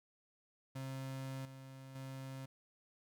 35% pulse tone with level steps, 133.4 Hz, C3, 34 cents sharp, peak -40 / -49 / -43 dBFS, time 0.75-2.46 s, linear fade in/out 10 ms, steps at 1.45 / 1.95 s, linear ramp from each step 5 ms, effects none

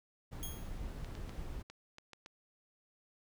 brown noise, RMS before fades -43 dBFS, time 0.31-1.63 s, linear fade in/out 20 ms
5% pulse tone with exponential decay, 3265 Hz, G#7, 30 cents flat, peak -31 dBFS, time 0.43-0.79 s, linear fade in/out 0 ms, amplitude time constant 77 ms
clicks, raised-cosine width 0.2 ms, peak -33 dBFS, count 7, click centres 1.046 / 1.152 / 1.294 / 1.7 / 1.984 / 2.133 / 2.261 s
effects none

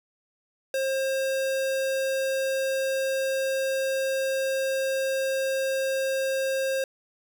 square tone, 534 Hz, C5, 35 cents sharp, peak -25 dBFS, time 0.74-6.84 s, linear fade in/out 2 ms, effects none

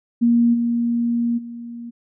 sine tone with level steps, 235.8 Hz, A#3, 20 cents sharp, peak -12 / -17 / -30 dBFS, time 0.21-1.91 s, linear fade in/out 20 ms, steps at 0.53 / 1.37 s, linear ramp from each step 20 ms, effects none

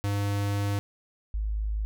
square / sine tone pair in turn, 101.1 / 52.7 Hz, G#2 / G#1, -46 / +26 cents, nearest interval major seventh, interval 1128 cents, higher first, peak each -26 dBFS, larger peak neither, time 0.04-0.79 / 1.34-1.85 s, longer first, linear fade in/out 0 ms, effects none

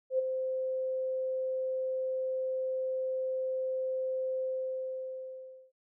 sine tone with ADSR envelope, 520 Hz, C5, 11 cents flat, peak -23 dBFS, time 0.1-5.72 s, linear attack 88 ms, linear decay 15 ms, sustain -7 dB, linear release 1300 ms, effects none

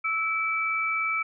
sine tone pair together, 1313 / 2310 Hz, E6 / D7, -7 / -29 cents, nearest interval minor seventh, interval 978 cents, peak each -28 / -26 dBFS, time 0.04-1.23 s, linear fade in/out 10 ms, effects none

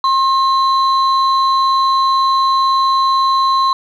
sine tone pair together, 1070 / 4021 Hz, C6 / B7, +38 / +30 cents, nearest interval octave + major seventh, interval 2292 cents, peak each -10 / -20 dBFS, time 0.04-3.73 s, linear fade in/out 2 ms, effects tanh soft clip ceiling -4 dBFS + 8-bit

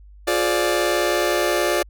sawtooth chord, D half-diminished seventh, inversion first, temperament just, 352.4 / 422.9 / 528.6 / 587.3 Hz, F4 / Ab4 / C5 / D5, +16 / +31 / +18 / 0 cents, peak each -18 / -22 / -23 / -18 dBFS, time 0.27-1.83 s, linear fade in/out 10 ms, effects added 50 Hz sine -42 dBFS peak until 1.89 s

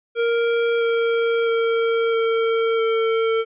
square tone with pitch steps, 466.2 / 462.2 / 458.2 / 454.2 / 450.3 Hz, A#4 / A#4 / A#4 / A#4 / A4, 0 / -15 / -30 / -45 / +40 cents, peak -18 dBFS, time 0.15-3.45 s, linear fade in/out 50 ms, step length 660 ms, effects resampled to 8000 Hz

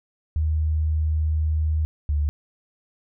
sine tone pair in turn, 77.78 / 73.57 Hz, D#2 / D2, 0 / +4 cents, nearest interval minor second, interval 96 cents, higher first, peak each -19 dBFS, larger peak neither, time 0.36-1.85 / 2.09-2.29 s, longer first, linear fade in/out 0 ms, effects none

